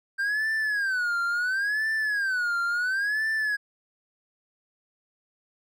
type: tone with vibrato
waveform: triangle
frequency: 1568 Hz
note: G6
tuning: in tune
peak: -22 dBFS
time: 0.18-3.57 s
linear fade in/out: 20 ms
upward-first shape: sine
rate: 0.72 Hz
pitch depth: 210 cents each way
effects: none